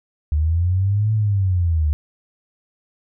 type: linear two-way sweep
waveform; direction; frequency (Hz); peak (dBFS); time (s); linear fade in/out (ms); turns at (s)
sine; up then down; 73 to 110 to 73; -15; 0.32-1.93; 0; 1.13
effects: none